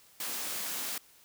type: high-pass noise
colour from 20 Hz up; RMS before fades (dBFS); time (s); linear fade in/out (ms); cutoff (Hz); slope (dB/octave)
white; -36; 0.2-0.98; 2; 160; 24
effects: white hiss -60 dBFS RMS until 1.24 s